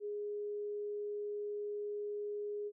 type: tone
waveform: sine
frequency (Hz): 414.1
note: G#4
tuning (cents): -5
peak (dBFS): -37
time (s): 0-2.72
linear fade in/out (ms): 50
effects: none